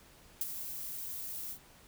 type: noise with ADSR envelope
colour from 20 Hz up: violet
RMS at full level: -31 dBFS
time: 0.41-1.59 s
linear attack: 3 ms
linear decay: 29 ms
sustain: -10 dB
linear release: 82 ms
effects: pink hiss -59 dBFS RMS until 1.87 s